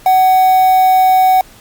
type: tone with quantisation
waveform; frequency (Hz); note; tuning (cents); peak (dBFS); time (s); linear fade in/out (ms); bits
triangle; 750; F#5; +23; -4; 0.06-1.41; 2; 4
effects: pink hiss -41 dBFS RMS until 1.6 s + MP3 96 kbps